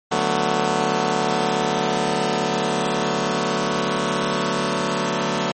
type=chord; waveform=10% pulse; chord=B minor seventh; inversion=first; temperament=just; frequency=148.16 / 185.21 / 222.2 / 246.9 Hz; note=D3 / F#3 / A3 / B3; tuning=+16 / +2 / +17 / 0 cents; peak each=-19 / -16 / -16 / -18 dBFS; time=0.11-5.52 s; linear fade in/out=10 ms; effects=MP3 32 kbps